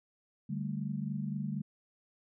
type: chord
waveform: sine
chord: D suspended fourth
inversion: none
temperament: equal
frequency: 146.83 / 196 / 220 Hz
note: D3 / G3 / A3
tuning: 0 / 0 / 0 cents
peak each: -37 / -37 / -39 dBFS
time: 0.49-1.62 s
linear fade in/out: 10 ms
effects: none